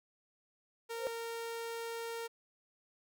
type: tone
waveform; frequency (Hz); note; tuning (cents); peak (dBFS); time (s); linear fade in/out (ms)
sawtooth; 461.3; A#4; -18; -35; 0.89-2.28; 20
type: tone with exponential growth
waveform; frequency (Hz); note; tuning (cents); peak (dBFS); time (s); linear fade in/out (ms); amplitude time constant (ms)
sine; 519; C5; -14; -29; 0.92-1.07; 0; 31
effects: none